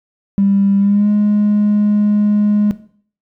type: tone with pitch glide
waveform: triangle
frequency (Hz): 198.2 to 208.1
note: G3 to G#3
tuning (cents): +19 to +4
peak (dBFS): -6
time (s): 0.38-2.71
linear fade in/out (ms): 0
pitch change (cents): +85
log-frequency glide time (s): 0.78-1.08
effects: noise-tail reverb RT60 0.5 s tail -17 dB re dry + tanh soft clip ceiling -7 dBFS